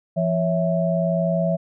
sine tone cluster, 170.9 / 556 / 657 Hz, F3 / C#5 / E5, -37 / +5 / -6 cents, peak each -21 / -26 / -22 dBFS, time 0.16-1.57 s, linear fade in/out 20 ms, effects none

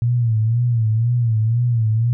sine tone with vibrato, 115.4 Hz, A#2, 17 cents flat, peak -14 dBFS, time 0.02-2.13 s, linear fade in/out 0 ms, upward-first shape sine, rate 2 Hz, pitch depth 100 cents each way, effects none

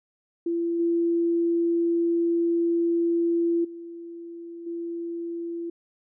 sine tone with level steps, 338.7 Hz, E4, 47 cents sharp, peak -23 / -20 / -36 / -29 dBFS, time 0.46-5.7 s, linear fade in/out 5 ms, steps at 0.79 / 3.64 / 4.66 s, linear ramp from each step 10 ms, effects none

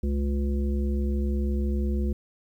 harmonic tone with a mistuned harmonic, 71 Hz, C#2, 42 cents sharp, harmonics 1 / 3 / 5 / 7, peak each -24 / -30 / -35 / -42 dBFS, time 0.03-2.13 s, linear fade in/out 5 ms, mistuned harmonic 1, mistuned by -100 cents, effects 10-bit

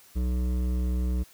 triangle tone with hard clipping, 61.74 Hz, B1, in tune, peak -26 dBFS, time 0.15-1.24 s, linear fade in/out 20 ms, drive 16 dB, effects white hiss -55 dBFS RMS until 1.33 s

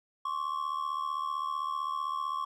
triangle ring-modulated tone, 1100 Hz, C#6, 14 cents flat, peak -26 dBFS, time 0.25-2.45 s, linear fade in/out 5 ms, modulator 37.8 Hz, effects none

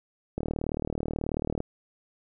click train, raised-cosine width 2 ms, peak -16 dBFS, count 48, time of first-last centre 0.38-1.604 s, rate 38.4 Hz, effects none

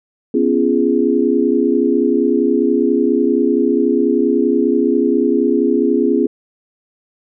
sine chord, C# dominant seventh, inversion third, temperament equal with one note detuned, 246.9 / 277.2 / 341.6 / 415.3 Hz, B3 / C#4 / E#4 / G#4, 0 / 0 / -38 / 0 cents, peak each -17 dBFS, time 0.34-6.27 s, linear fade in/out 5 ms, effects none

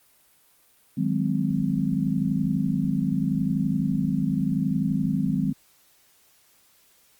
sine chord, Ab dominant seventh, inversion second, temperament just, 155.74 / 186.89 / 207.7 / 259.6 Hz, Eb3 / Gb3 / Ab3 / C4, +2 / +18 / 0 / -13 cents, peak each -27 dBFS, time 0.97-5.53 s, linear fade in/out 10 ms, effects white hiss -60 dBFS RMS until 7.19 s + Opus 32 kbps

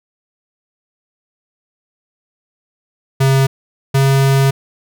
square tone pair in turn, 134.8 / 136.13 Hz, C#3 / C#3, -48 / -31 cents, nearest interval unison, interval 17 cents, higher second, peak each -10 dBFS, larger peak neither, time 3.2-3.47 / 3.94-4.51 s, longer second, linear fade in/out 10 ms, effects none

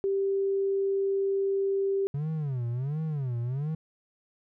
sine tone, 392 Hz, G4, in tune, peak -24 dBFS, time 0.04-2.07 s, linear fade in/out 0 ms
triangle tone with vibrato, 137 Hz, C#3, 20 cents flat, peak -26 dBFS, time 2.14-3.75 s, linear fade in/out 5 ms, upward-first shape sine, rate 1.4 Hz, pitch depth 260 cents each way
effects none

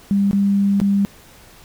sine tone with dropouts, 199.3 Hz, G3, 29 cents sharp, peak -13 dBFS, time 0.11-1.05 s, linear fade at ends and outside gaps 0 ms, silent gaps 0.311-0.331 / 0.801-0.815 s, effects pink hiss -46 dBFS RMS until 1.64 s

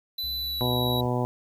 square tone with pitch glide, 3995 to 3890 Hz, B7 to B7, +19 to -27 cents, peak -29 dBFS, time 0.18-1.01 s, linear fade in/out 5 ms, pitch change -46 cents, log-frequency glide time 0.36-0.73 s
triangle tone with vibrato, 70.2 Hz, C#2, 22 cents sharp, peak -37 dBFS, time 0.23-1.07 s, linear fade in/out 10 ms, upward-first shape sine, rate 4.1 Hz, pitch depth 30 cents each way
harmonic tone, 123.47 Hz, B2, in tune, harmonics 1 / 2 / 3 / 4 / 5 / 6 / 7 / 8, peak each -27 / -30 / -32 / -33 / -34 / -35 / -35 / -36 dBFS, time 0.61-1.25 s, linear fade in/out 0 ms
effects 9-bit

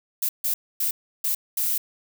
violet noise bursts at uneven times, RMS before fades -24 dBFS, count 5, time 0.22-0.29 / 0.44-0.54 / 0.8-0.91 / 1.24-1.35 / 1.57-1.78 s, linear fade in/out 5 ms, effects none

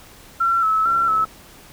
sine tone with vibrato, 1329 Hz, E6, 14 cents sharp, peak -15 dBFS, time 0.4-1.25 s, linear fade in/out 10 ms, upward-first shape square, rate 2.2 Hz, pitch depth 38 cents each way
click train, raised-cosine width 1 ms, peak -24 dBFS, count 28, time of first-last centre 0.86-1.254 s, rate 68.6 Hz
effects pink hiss -45 dBFS RMS until 1.72 s

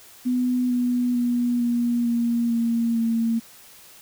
sine tone with pitch steps, 249.3 / 245.7 / 242.2 / 238.7 / 235.3 / 231.9 / 228.6 Hz, B3 / B3 / B3 / A#3 / A#3 / A#3 / A#3, +16 / -9 / -34 / +41 / +16 / -9 / -34 cents, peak -19 dBFS, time 0.25-3.4 s, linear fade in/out 20 ms, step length 450 ms, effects white hiss -48 dBFS RMS until 4.01 s

